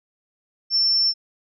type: tone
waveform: sine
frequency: 5390 Hz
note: E8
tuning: 38 cents sharp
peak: -16 dBFS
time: 0.7-1.14 s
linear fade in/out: 50 ms
effects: none